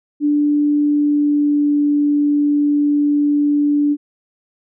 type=tone with pitch glide; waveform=sine; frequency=293.7 to 291.7 Hz; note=D4 to D4; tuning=0 to -12 cents; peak=-12 dBFS; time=0.2-3.97 s; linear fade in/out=50 ms; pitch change=-12 cents; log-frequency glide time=0.8-1.79 s; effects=none